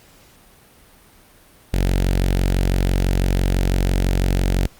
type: tone with notch filter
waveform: sawtooth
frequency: 46 Hz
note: F#1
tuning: 9 cents flat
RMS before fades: -18 dBFS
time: 1.73-4.67 s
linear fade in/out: 10 ms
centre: 1100 Hz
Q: 1.5
effects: pink hiss -50 dBFS RMS until 4.79 s + Opus 48 kbps